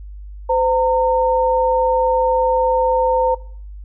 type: tone pair together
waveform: sine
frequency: 513 / 914.1 Hz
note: C5 / A#5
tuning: -34 / -34 cents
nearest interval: minor seventh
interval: 1000 cents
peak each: -16 dBFS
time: 0.49-3.35 s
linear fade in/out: 10 ms
effects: noise-tail reverb RT60 0.5 s tail -20 dB re dry + added 50 Hz sine -31 dBFS peak until 3.84 s